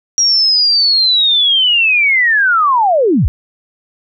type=linear sweep; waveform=sine; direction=down; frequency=5690 to 37.85 Hz; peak=-8 dBFS; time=0.18-3.28 s; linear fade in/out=0 ms; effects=none